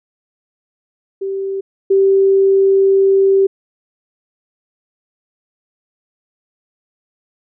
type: tone pair in turn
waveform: sine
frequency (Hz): 389.1 / 389.1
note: G4 / G4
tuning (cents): -13 / -13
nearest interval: unison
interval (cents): 0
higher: neither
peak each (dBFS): -18 / -8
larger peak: second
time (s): 1.21-1.61 / 1.9-3.47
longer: second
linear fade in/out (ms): 10
effects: none